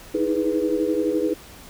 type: chord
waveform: sine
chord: E major seventh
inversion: third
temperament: equal with one note detuned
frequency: 311.1 / 322.8 / 415.3 / 493.9 Hz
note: D#4 / E4 / G#4 / B4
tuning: 0 / -36 / 0 / 0 cents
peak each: -25 dBFS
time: 0.14-1.34 s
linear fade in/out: 10 ms
effects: pink hiss -44 dBFS RMS until 1.69 s